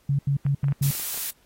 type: tone bursts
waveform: sine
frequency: 140 Hz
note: C#3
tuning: 18 cents sharp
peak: -19 dBFS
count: 5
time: 0.09-0.909 s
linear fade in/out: 5 ms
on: 99 ms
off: 81 ms
type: clicks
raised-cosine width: 0.5 ms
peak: -27 dBFS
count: 9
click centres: 0.465 / 0.642 / 0.684 / 0.722 / 0.913 / 0.951 / 0.998 / 1.145 / 1.176 s
type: noise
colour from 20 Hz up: blue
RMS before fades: -29 dBFS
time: 0.82-1.31 s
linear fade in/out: 10 ms
effects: pink hiss -62 dBFS RMS until 1.45 s + AAC 48 kbps